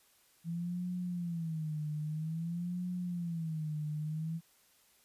sine tone with vibrato, 164.81 Hz, E3, in tune, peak -34 dBFS, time 0.44-4.41 s, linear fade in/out 50 ms, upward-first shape sine, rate 0.51 Hz, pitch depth 150 cents each way, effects white hiss -67 dBFS RMS until 5.04 s + resampled to 32000 Hz

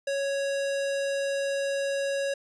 square tone, 554.4 Hz, C#5, in tune, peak -27 dBFS, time 0.07-2.34 s, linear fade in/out 5 ms, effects resampled to 22050 Hz

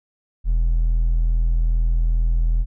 triangle tone with hard clipping, 41.2 Hz, E1, in tune, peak -14 dBFS, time 0.44-2.66 s, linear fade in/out 50 ms, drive 1 dB, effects none

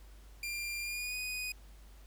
sawtooth tone with pitch glide, 2389 to 2486 Hz, D7 to D#7, +29 to -2 cents, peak -33 dBFS, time 0.43-1.52 s, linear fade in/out 2 ms, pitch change +69 cents, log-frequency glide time 0.81-1.18 s, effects added 50 Hz sine -52 dBFS peak until 2.06 s + pink hiss -63 dBFS RMS until 2.06 s

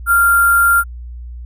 sine tone with sample-and-hold, 1389 Hz, F6, 10 cents flat, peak -8 dBFS, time 0.06-0.84 s, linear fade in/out 50 ms, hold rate 11025 Hz, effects added 60 Hz sine -27 dBFS peak until 1.45 s

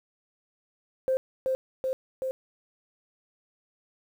sine tone with echo, 523.3 Hz, C5, in tune, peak -21 dBFS, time 1.08-1.17 s, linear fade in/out 0 ms, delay 380 ms, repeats 3, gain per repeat -2 dB, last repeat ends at 2.31 s, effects tanh soft clip ceiling -17 dBFS + 9-bit

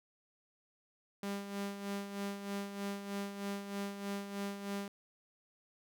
sawtooth tone with tremolo, 200 Hz, G3, 35 cents sharp, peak -32 dBFS, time 1.23-4.88 s, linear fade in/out 2 ms, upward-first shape sine, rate 3.2 Hz, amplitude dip 60%, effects none

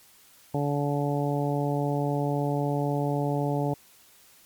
harmonic tone, 143.8 Hz, D3, 36 cents flat, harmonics 1 / 2 / 3 / 4 / 5 / 6, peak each -27 / -30 / -32 / -33 / -34 / -35 dBFS, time 0.54-3.74 s, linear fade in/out 5 ms, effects white hiss -56 dBFS RMS until 4.45 s + MP3 96 kbps

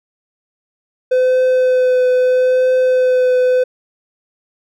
triangle tone with vibrato, 508 Hz, B4, 49 cents sharp, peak -8 dBFS, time 1.11-3.64 s, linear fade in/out 10 ms, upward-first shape triangle, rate 0.77 Hz, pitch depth 15 cents each way, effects none

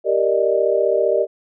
sine chord, Eb major seventh, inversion first, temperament equal, 392 / 466.2 / 587.3 / 622.3 Hz, G4 / Bb4 / D5 / Eb5, 0 / 0 / 0 / 0 cents, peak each -20 dBFS, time 0.04-1.27 s, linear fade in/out 50 ms, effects none

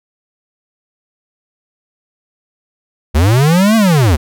square linear two-way sweep, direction up then down, 67.4 to 229 to 67.4 Hz, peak -8 dBFS, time 3.14-4.17 s, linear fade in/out 20 ms, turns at 3.76 s, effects none

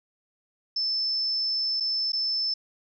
sine tone with dropouts, 5274 Hz, E8, in tune, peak -24 dBFS, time 0.76-2.54 s, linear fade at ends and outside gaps 5 ms, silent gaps 1.801-1.805 / 2.121-2.131 s, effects none

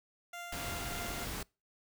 15% pulse tone with tremolo, 696 Hz, F5, 6 cents flat, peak -35 dBFS, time 0.33-1.25 s, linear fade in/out 5 ms, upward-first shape triangle, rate 3.4 Hz, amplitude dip 35%
pink noise, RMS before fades -40 dBFS, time 0.52-1.43 s, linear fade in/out 5 ms
effects noise-tail reverb RT60 0.3 s tail -26 dB re dry

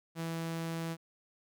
sawtooth tone, 164.81 Hz, E3, in tune, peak -31 dBFS, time 0.15-0.97 s, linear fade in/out 50 ms, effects none

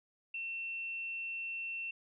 sine tone, 2700 Hz, E7, 41 cents sharp, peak -37 dBFS, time 0.34-1.91 s, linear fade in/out 5 ms, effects none

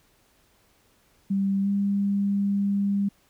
sine tone with pitch glide, 196 to 200 Hz, G3 to G3, 0 to +35 cents, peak -21 dBFS, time 1.3-3.09 s, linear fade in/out 10 ms, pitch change +35 cents, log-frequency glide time 1.62-1.68 s, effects pink hiss -63 dBFS RMS until 3.29 s

